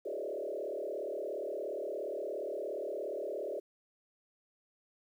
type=tone with frequency modulation; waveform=sine; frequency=492.7 Hz; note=B4; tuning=4 cents flat; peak=-35 dBFS; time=0.05-3.6 s; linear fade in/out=10 ms; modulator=37.1 Hz; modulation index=3.4; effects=11-bit